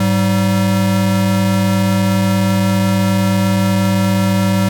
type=tone pair together; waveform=square; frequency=103.8 / 192.03 Hz; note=G#2 / G3; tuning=0 / -35 cents; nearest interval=major seventh; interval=1065 cents; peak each=-17 / -14 dBFS; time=0-4.69 s; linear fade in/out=5 ms; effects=none